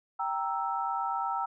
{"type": "chord", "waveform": "sine", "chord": "E diminished", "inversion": "first", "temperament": "equal", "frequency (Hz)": [784, 932.3, 1318.5], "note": ["G5", "Bb5", "E6"], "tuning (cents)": [0, 0, 0], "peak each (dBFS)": -33, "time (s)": [0.19, 1.46], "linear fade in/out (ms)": 10, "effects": []}